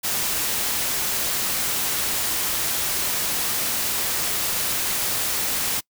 white noise, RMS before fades -24 dBFS, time 0.03-5.81 s, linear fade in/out 20 ms, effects noise-tail reverb RT60 0.1 s tail -25 dB re dry

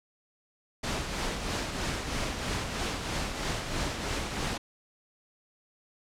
pink noise with tremolo, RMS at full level -30 dBFS, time 0.83-4.58 s, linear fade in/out 10 ms, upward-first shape triangle, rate 3.1 Hz, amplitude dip 50%, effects low-pass 7000 Hz 12 dB/octave

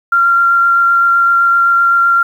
sine tone with vibrato, 1380 Hz, F6, 21 cents flat, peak -7 dBFS, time 0.12-2.23 s, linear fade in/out 5 ms, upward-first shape sine, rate 7.8 Hz, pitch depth 8 cents each way, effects 7-bit

